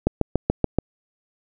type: click train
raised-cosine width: 2 ms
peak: -4 dBFS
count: 6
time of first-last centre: 0.07-0.786 s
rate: 6.98 Hz
effects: none